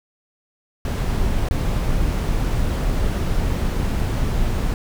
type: noise with dropouts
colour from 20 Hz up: brown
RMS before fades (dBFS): -20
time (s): 0.85-4.74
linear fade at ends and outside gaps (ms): 1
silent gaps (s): 1.487-1.51
effects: none